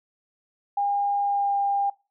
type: tone with pitch glide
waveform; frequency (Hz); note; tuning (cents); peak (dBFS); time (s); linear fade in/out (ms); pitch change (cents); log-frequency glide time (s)
sine; 808 to 801; G#5 to G5; -48 to +37; -21; 0.77-1.9; 5; -15; 1.21-1.57
effects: noise-tail reverb RT60 0.3 s tail -23 dB re dry